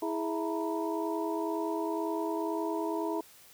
sine tone cluster, 326.7 / 416.4 / 659 / 913 / 975 Hz, E4 / G#4 / E5 / A#5 / B5, -15 / +5 / -1 / -36 / -23 cents, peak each -33 / -36 / -38 / -39 / -39 dBFS, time 0.02-3.21 s, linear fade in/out 5 ms, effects white hiss -56 dBFS RMS until 3.53 s

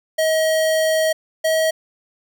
square tone pair in turn, 635 / 638.6 Hz, D#5 / D#5, +35 / +45 cents, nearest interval unison, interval 10 cents, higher second, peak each -16 dBFS, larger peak neither, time 0.18-1.13 / 1.44-1.71 s, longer first, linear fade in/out 10 ms, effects none

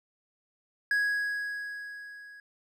triangle tone with level ramp, 1661.2 Hz, G#6, in tune, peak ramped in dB -21 to -45 dBFS, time 0.91-2.4 s, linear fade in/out 2 ms, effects none

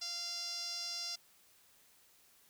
sawtooth tone with band-pass filter, 693 Hz, F5, 14 cents flat, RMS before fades -41 dBFS, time 0.01-1.16 s, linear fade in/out 10 ms, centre 5200 Hz, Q 7.8, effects white hiss -66 dBFS RMS until 2.49 s

